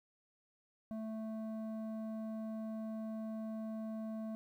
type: tone with low-pass filter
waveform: square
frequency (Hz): 220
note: A3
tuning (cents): 0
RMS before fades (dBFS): -42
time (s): 0.91-4.35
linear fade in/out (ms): 0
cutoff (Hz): 700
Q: 1.2
effects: 12-bit